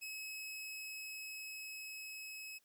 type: tone with level ramp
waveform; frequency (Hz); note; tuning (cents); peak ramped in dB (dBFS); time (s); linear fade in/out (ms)
sawtooth; 2568; E7; -46; -40 to -43; 0.01-2.59; 20
effects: white hiss -75 dBFS RMS until 2.64 s